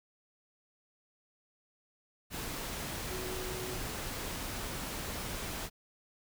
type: tone in noise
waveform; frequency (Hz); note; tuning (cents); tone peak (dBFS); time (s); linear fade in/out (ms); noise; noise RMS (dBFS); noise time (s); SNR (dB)
sine; 370; F#4; 0; -41; 3.08-3.79; 50; pink; -39; 2.3-5.7; -5
effects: none

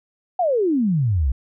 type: exponential sweep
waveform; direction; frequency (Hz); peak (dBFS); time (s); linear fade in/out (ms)
sine; down; 761 to 59.2; -16; 0.39-1.32; 5
effects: none

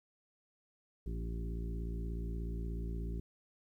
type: harmonic tone with a mistuned harmonic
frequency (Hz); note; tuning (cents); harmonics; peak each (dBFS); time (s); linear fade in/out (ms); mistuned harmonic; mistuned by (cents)
56.7; A#1; -47; 1 / 2 / 3 / 4 / 5 / 6 / 7; -37 / -47 / -45 / -53 / -52 / -53 / -52; 1.06-3.2; 5; 6; +19
effects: 12-bit

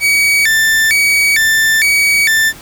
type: tone with vibrato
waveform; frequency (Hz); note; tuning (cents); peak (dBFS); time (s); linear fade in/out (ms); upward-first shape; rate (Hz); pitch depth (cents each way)
40% pulse; 2005; B6; +26; -8; 0-2.53; 50; square; 1.1; 210
effects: pink hiss -35 dBFS RMS until 2.61 s

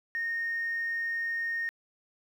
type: tone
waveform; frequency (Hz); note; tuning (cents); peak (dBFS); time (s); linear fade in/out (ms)
sine; 1846; A#6; -17; -28; 0.15-1.69; 0
effects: tanh soft clip ceiling -25 dBFS + 10-bit

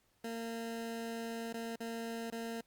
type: tone with dropouts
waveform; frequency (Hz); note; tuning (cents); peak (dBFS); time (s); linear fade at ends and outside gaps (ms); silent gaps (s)
20% pulse; 229.3; A#3; -28; -34; 0.24-2.61; 5; 1.528-1.54 / 1.759-1.803 / 2.303-2.323
effects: pink hiss -74 dBFS RMS until 2.66 s + Opus 48 kbps

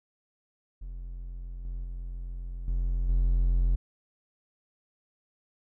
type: tone with level steps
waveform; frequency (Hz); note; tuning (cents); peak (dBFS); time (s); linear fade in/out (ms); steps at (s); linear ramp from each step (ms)
triangle; 43.65; F1; 0; -34 / -30 / -32 / -23 / -19; 0.81-3.76; 10; 1.65 / 1.84 / 2.68 / 3.09; 2
effects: none

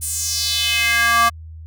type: tone with high-pass filter sweep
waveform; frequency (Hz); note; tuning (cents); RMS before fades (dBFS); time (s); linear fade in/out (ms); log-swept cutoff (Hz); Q
square; 233.1; A#3; 0; -18; 0.01-1.3; 20; 9500 to 1000; 3
effects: added 80 Hz sine -33 dBFS peak until 1.66 s

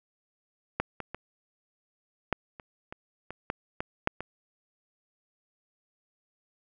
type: clicks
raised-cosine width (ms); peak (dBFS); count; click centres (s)
0.5; -11 / -20 / -21 / -10 / -28 / -24 / -23 / -14 / -16 / -8 / -20; 11; 0.8 / 1.003 / 1.146 / 2.327 / 2.598 / 2.925 / 3.306 / 3.501 / 3.805 / 4.074 / 4.206
effects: none

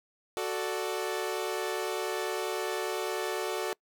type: chord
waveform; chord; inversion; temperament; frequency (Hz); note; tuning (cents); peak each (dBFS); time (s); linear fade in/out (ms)
sawtooth; D major; first; equal; 370 / 440 / 587.3; F#4 / A4 / D5; 0 / 0 / 0; -30 / -30 / -34; 0.37-3.73; 0
effects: noise-tail reverb RT60 0.1 s tail -25 dB re dry

